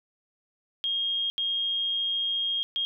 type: tone bursts at uneven times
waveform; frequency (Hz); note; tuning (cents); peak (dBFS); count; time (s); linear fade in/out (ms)
sine; 3243; G#7; -42; -25; 3; 0.84-1.3 / 1.38-2.63 / 2.76-2.85; 0
effects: none